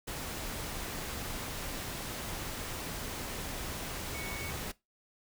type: tone in noise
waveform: sine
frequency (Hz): 2224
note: C#7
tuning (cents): +5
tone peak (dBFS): -42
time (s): 4.14-4.51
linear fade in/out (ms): 10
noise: pink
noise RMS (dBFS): -39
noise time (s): 0.07-4.72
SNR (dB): -6
effects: noise-tail reverb RT60 0.2 s tail -20 dB re dry